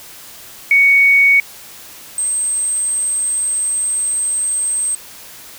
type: tone pair in turn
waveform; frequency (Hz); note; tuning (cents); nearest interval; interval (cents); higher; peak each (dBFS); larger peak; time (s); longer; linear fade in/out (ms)
sine; 2231 / 8305; C#7 / C9; +11 / -14; octave + major seventh; 2275; second; -7 / -15; first; 0.71-1.4 / 2.18-4.95; second; 2
effects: white hiss -37 dBFS RMS until 5.58 s